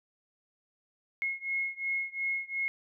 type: beating tone pair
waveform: sine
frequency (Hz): 2164 / 2166.8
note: C#7 / C#7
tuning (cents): -42 / -40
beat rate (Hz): 2.8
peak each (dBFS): -33 / -34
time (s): 1.22-2.68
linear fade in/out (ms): 0
effects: none